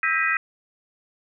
sine tone cluster, 1306 / 1594 / 1895 / 1981 / 2479 Hz, E6 / G6 / A#6 / B6 / D#7, -17 / +28 / +28 / +5 / -7 cents, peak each -26 dBFS, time 0.03-0.37 s, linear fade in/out 2 ms, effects none

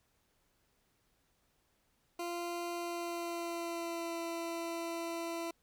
20% pulse tone with pitch glide, 345.4 to 335.6 Hz, F4 to E4, -19 to +31 cents, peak -32 dBFS, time 2.19-5.51 s, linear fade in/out 5 ms, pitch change -50 cents, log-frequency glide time 2.72-4.19 s, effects pink hiss -75 dBFS RMS until 5.62 s

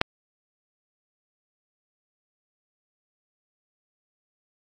click, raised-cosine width 0.3 ms, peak -3 dBFS, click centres 0.014 s, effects AAC 48 kbps

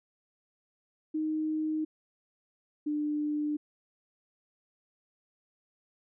sine tone pair in turn, 311.1 / 298.3 Hz, D#4 / D4, 0 / +27 cents, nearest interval minor second, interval 73 cents, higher first, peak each -28 dBFS, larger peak neither, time 1.14-1.85 / 2.86-3.57 s, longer neither, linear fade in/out 10 ms, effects none

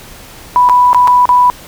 sine tone with dropouts, 987.8 Hz, B5, in tune, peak -4 dBFS, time 0.56-1.5 s, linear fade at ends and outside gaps 0 ms, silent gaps 0.689-0.696 / 0.931-0.946 / 1.074-1.079 / 1.255-1.291 s, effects pink hiss -34 dBFS RMS until 1.67 s

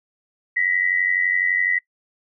sine tone pair together, 1910.1 / 2002 Hz, A#6 / B6, +42 / +23 cents, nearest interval minor second, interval 81 cents, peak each -21 / -20 dBFS, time 0.56-1.79 s, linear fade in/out 10 ms, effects noise-tail reverb RT60 0.1 s tail -24 dB re dry

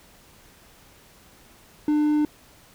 triangle tone, 299.7 Hz, D4, 35 cents sharp, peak -16 dBFS, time 1.88-2.25 s, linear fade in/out 2 ms, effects pink hiss -53 dBFS RMS until 2.74 s

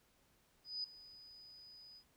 sine tone with ADSR envelope, 4978 Hz, D#8, in tune, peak -37 dBFS, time 0.64-2.04 s, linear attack 200 ms, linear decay 4 ms, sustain -18 dB, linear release 71 ms, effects pink hiss -73 dBFS RMS until 2.16 s

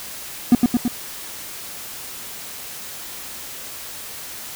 triangle tone with echo, 242.7 Hz, B3, 30 cents flat, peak -5 dBFS, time 0.52-0.55 s, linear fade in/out 2 ms, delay 110 ms, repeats 3, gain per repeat -3 dB, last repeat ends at 0.88 s, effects white hiss -34 dBFS RMS until 4.55 s

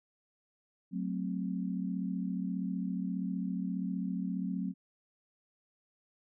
sine chord, F# diminished, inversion none, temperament equal, 185 / 220 / 261.6 Hz, F#3 / A3 / C4, 0 / 0 / 0 cents, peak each -34 / -39 / -38 dBFS, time 0.91-4.74 s, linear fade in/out 50 ms, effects none

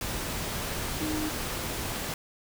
sine tone in noise, 308.4 Hz, D#4, 15 cents flat, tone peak -30 dBFS, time 1.01-1.29 s, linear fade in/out 2 ms, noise pink, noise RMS -33 dBFS, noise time 0.01-2.14 s, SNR 0 dB, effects none

